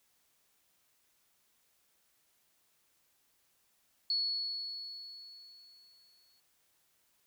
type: tone with exponential decay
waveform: sine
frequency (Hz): 4389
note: C#8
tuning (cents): -18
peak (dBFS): -28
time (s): 4.1-6.4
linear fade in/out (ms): 2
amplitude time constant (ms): 500
effects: white hiss -73 dBFS RMS until 7.26 s